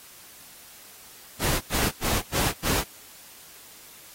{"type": "noise bursts", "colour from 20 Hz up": "pink", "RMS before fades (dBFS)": -25, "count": 5, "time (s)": [1.39, 2.842], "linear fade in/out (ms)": 50, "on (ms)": 220, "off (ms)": 88, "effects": ["white hiss -48 dBFS RMS until 4.14 s", "AAC 48 kbps"]}